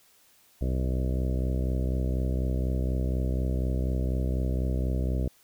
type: harmonic tone with a mistuned harmonic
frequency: 64.1 Hz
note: C2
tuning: 35 cents flat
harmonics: 1 / 2 / 3 / 4 / 5 / 6 / 7 / 8 / 9 / 10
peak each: -26 / -32 / -36 / -38 / -40 / -42 / -43 / -44 / -45 / -46 dBFS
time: 0.61-5.28 s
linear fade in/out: 5 ms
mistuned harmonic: 10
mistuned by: -17 cents
effects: white hiss -61 dBFS RMS until 5.43 s